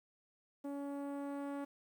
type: tone with low-pass filter sweep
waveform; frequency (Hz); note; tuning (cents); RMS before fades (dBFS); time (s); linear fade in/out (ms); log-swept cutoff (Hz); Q
sawtooth; 282; C#4; +30; -42; 0.64-1.65; 10; 710 to 1300; 0.8
effects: 11-bit